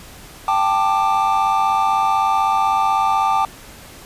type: chord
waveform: triangle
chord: G suspended second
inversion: none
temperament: equal with one note detuned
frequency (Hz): 784 / 880 / 1186.9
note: G5 / A5 / D6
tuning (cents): 0 / 0 / +18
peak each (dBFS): -17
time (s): 0.48-3.45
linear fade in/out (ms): 2
effects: pink hiss -40 dBFS RMS until 4.05 s + resampled to 32000 Hz